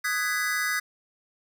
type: chord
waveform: square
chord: G# minor seventh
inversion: second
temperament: just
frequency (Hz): 1245.9 / 1495.1 / 1661.2 / 1993.5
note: D#6 / F#6 / G#6 / B6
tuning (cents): +2 / +18 / 0 / +16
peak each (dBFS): -34 / -33 / -30 / -30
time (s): 0.04-0.8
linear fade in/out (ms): 10
effects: none